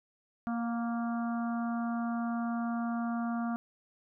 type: harmonic tone with a mistuned harmonic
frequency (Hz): 233.1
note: A#3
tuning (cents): 0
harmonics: 1 / 3 / 4 / 5 / 6 / 7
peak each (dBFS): -31 / -39 / -50 / -43 / -45 / -57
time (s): 0.47-3.56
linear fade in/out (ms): 0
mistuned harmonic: 3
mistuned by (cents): +16
effects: none